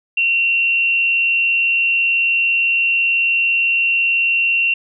sine tone with frequency modulation, 2739 Hz, F7, 34 cents flat, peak -13 dBFS, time 0.17-4.74 s, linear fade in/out 5 ms, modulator 182 Hz, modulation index 0.26, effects none

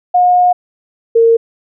sine tone pair in turn, 719 / 458.6 Hz, F#5 / A#4, -50 / -28 cents, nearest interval minor sixth, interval 778 cents, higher first, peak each -6 / -5 dBFS, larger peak second, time 0.14-0.53 / 1.15-1.37 s, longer first, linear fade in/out 10 ms, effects none

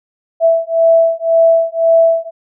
sine beating tone pair, 659.3 / 661.2 Hz, E5 / E5, 0 / +5 cents, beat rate 1.9 Hz, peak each -11 dBFS, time 0.4-2.31 s, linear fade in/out 50 ms, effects none

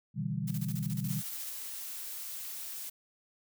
sine chord, E minor seventh, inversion second, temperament just, 123.61 / 148.33 / 164.81 / 197.78 Hz, B2 / D3 / E3 / G3, +2 / +18 / 0 / +16 cents, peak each -37 dBFS, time 0.14-1.23 s, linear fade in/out 50 ms
blue noise with tremolo, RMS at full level -43 dBFS, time 0.47-1.5 s, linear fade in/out 10 ms, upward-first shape square, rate 14 Hz, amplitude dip 75%
blue noise, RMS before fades -41 dBFS, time 1.08-2.9 s, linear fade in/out 10 ms
effects none

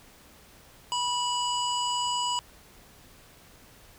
harmonic tone with a mistuned harmonic, 979 Hz, B5, 15 cents flat, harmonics 1 / 3 / 5 / 7 / 8, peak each -28 / -31 / -37 / -39 / -38 dBFS, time 0.92-2.39 s, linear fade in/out 0 ms, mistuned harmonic 7, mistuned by +33 cents, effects pink hiss -54 dBFS RMS until 3.98 s

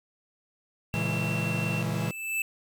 triangle tone, 2707 Hz, E7, 45 cents sharp, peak -31 dBFS, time 0.93-1.83 s, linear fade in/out 20 ms
45% pulse chord, A# half-diminished seventh, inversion none, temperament equal with one note detuned, 114.01 / 138.59 / 164.81 / 207.7 Hz, A#2 / C#3 / E3 / G#3, -38 / 0 / 0 / 0 cents, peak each -32 / -35 / -31 / -35 dBFS, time 0.94-2.11 s, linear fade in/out 0 ms
square tone with exponential growth, 2637 Hz, E7, in tune, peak -25 dBFS, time 1.54-2.42 s, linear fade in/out 2 ms, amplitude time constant 190 ms
effects none

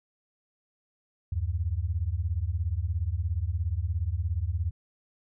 sine beating tone pair, 76.5 / 93.5 Hz, D#2 / F#2, -29 / +19 cents, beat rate 17 Hz, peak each -29 dBFS, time 1.32-4.71 s, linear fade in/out 5 ms, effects none

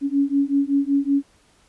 sine beating tone pair, 277.2 / 282.5 Hz, C#4 / C#4, 0 / +33 cents, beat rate 5.3 Hz, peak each -20 dBFS, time 0.01-1.23 s, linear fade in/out 50 ms, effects pink hiss -58 dBFS RMS until 1.68 s + resampled to 24000 Hz

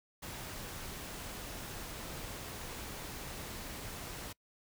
pink noise, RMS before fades -44 dBFS, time 0.22-4.33 s, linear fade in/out 10 ms, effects noise-tail reverb RT60 0.1 s tail -24 dB re dry

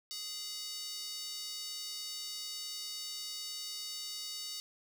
square tone with high-pass filter, 415.3 Hz, G#4, in tune, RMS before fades -42 dBFS, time 0.11-4.6 s, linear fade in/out 0 ms, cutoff 4400 Hz, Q 2.9, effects 12-bit

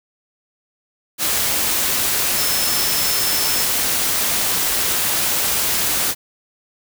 sine tone in noise, 5274 Hz, E8, in tune, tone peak -24 dBFS, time 2.35-3.67 s, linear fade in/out 50 ms, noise white, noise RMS -19 dBFS, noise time 1.18-6.15 s, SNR -8 dB, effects none

